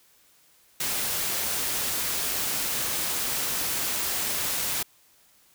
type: noise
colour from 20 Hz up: white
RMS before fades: -28 dBFS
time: 0.8-4.83 s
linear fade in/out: 5 ms
effects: white hiss -60 dBFS RMS until 5.54 s